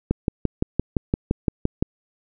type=click train; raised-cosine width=3 ms; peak=-6 dBFS; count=11; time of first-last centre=0.11-1.825 s; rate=5.83 Hz; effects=none

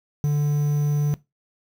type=tone with quantisation; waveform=triangle; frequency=146.83 Hz; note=D3; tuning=in tune; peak=-16 dBFS; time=0.24-1.14 s; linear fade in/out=0 ms; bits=7; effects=noise-tail reverb RT60 0.2 s tail -19 dB re dry

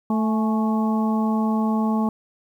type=harmonic tone with a mistuned harmonic; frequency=220 Hz; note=A3; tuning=in tune; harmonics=1 / 2 / 3 / 4 / 5; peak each=-19 / -32 / -33 / -29 / -32 dBFS; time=0.1-2.09 s; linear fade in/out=2 ms; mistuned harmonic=4; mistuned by=-58 cents; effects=9-bit

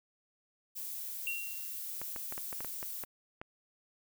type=noise; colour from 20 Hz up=violet; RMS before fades=-41 dBFS; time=0.75-3.05 s; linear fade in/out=20 ms
type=tone with exponential decay; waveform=triangle; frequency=2745 Hz; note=F7; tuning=31 cents flat; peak=-30 dBFS; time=1.27-1.83 s; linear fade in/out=1 ms; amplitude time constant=120 ms
type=clicks; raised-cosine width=0.5 ms; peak=-27 dBFS; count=10; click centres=2.016 / 2.162 / 2.324 / 2.379 / 2.528 / 2.606 / 2.647 / 2.829 / 3.037 / 3.415 s
effects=none

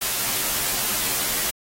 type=noise with comb filter; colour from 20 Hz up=white; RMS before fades=-24 dBFS; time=0.01-1.51 s; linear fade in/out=10 ms; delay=12 ms; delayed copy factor=-0.85; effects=AAC 48 kbps

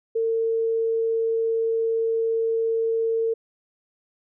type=tone; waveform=sine; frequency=452.9 Hz; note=A#4; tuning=50 cents flat; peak=-20 dBFS; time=0.15-3.34 s; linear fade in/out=10 ms; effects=none

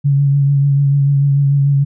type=tone with vibrato; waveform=sine; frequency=140.4 Hz; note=C#3; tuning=22 cents sharp; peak=-9 dBFS; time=0.04-1.85 s; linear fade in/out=20 ms; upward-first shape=triangle; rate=6.8 Hz; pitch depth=30 cents each way; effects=none

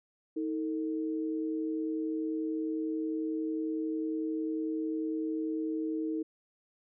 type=tone pair together; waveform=sine; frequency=316.6 / 447.7 Hz; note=D#4 / A4; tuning=+30 / +30 cents; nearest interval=tritone; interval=600 cents; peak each=-31 / -38 dBFS; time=0.36-6.23 s; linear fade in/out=10 ms; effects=none

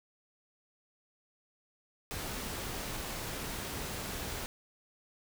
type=noise; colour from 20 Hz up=pink; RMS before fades=-39 dBFS; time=2.11-4.46 s; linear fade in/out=0 ms; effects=none

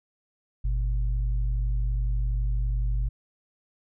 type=tone pair together; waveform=sine; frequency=48.68 / 120.7 Hz; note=G1 / B2; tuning=-11 / -39 cents; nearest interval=octave + major third; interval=1572 cents; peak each=-23 / -33 dBFS; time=0.64-3.09 s; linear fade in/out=10 ms; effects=none

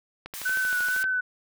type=click train; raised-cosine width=0.3 ms; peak=-21 dBFS; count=11; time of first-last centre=0.26-1.041 s; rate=12.8 Hz
type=high-pass noise; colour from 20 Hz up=white; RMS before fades=-37 dBFS; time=0.34-1.03 s; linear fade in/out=0 ms; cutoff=1200 Hz; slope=12 dB/octave
type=tone with vibrato; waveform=sine; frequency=1500 Hz; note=F#6; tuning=23 cents sharp; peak=-23 dBFS; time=0.45-1.21 s; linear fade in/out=10 ms; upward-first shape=triangle; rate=2.1 Hz; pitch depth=40 cents each way
effects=none

